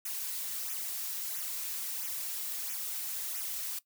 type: noise with flanger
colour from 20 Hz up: blue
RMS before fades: -37 dBFS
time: 0.05-3.79 s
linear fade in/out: 5 ms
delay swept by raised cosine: 0.22 to 5.22 ms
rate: 1.5 Hz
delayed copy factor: -0.8
effects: noise-tail reverb RT60 0.1 s tail -17 dB re dry